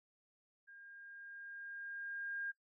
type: tone with level ramp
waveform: sine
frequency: 1612 Hz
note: G6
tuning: 48 cents sharp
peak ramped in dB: -55 to -38 dBFS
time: 0.67-2.52 s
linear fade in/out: 20 ms
effects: noise-tail reverb RT60 0.1 s tail -18 dB re dry